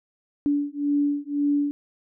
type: beating tone pair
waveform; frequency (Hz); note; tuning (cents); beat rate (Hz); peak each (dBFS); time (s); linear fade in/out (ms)
sine; 287.4 / 289.3; D4 / D4; -37 / -26; 1.9; -24; 0.46-1.71; 0
effects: none